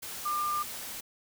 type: tone in noise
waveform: sine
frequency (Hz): 1197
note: D6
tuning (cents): +33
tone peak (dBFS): -28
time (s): 0.25-0.63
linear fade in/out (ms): 10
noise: white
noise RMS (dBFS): -40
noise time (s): 0.02-1.01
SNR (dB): +9
effects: none